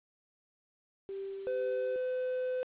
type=tone with tremolo; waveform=sine; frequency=390.8 Hz; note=G4; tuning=5 cents flat; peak=-36 dBFS; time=1.09-1.96 s; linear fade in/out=0 ms; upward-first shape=triangle; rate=2.1 Hz; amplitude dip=35%
type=tone; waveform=triangle; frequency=508 Hz; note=B4; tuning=49 cents sharp; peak=-29 dBFS; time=1.47-2.63 s; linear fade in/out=0 ms
effects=resampled to 8000 Hz + 10-bit